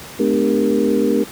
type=tone cluster; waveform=sine; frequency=216.1 / 253.3 / 300.2 / 399.6 / 469.5 Hz; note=A3 / B3 / D4 / G4 / A#4; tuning=-31 / +44 / +38 / +33 / +12 cents; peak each=-20 dBFS; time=0.19-1.24 s; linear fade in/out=10 ms; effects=pink hiss -35 dBFS RMS until 1.31 s + high-pass 80 Hz 12 dB/octave